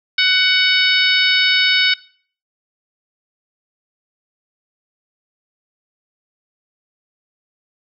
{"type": "harmonic tone", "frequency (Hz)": 746, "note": "F#5", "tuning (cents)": 14, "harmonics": [2, 3, 4, 5, 6, 7], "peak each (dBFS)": [-19, -17, -19, -17, -22, -24], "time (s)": [0.18, 1.94], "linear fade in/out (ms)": 5, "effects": ["noise-tail reverb RT60 0.5 s tail -21 dB re dry"]}